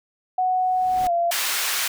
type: tone with pitch glide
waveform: sine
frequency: 740 to 686.5 Hz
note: F#5 to F5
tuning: 0 to -30 cents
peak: -18 dBFS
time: 0.38-1.31 s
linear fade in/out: 5 ms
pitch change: -130 cents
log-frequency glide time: 1.05-1.11 s
type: noise with exponential growth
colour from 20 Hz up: pink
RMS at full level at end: -32 dBFS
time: 0.51-1.07 s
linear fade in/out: 0 ms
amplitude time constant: 120 ms
type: high-pass noise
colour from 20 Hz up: pink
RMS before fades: -24 dBFS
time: 1.31-1.88 s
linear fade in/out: 5 ms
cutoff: 1400 Hz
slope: 12 dB/octave
effects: none